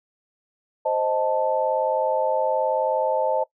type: chord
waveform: sine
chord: A diminished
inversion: first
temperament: equal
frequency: 523.3 / 622.3 / 880 Hz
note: C5 / Eb5 / A5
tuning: 0 / 0 / 0 cents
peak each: -24 dBFS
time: 0.85-3.44 s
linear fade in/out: 10 ms
effects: noise-tail reverb RT60 0.1 s tail -20 dB re dry